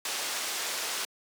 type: low-pass noise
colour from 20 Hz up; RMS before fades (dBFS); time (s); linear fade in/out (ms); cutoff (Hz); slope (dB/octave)
white; -33; 0.05-1.05; 2; 7500; 12
effects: high-pass 400 Hz 12 dB/octave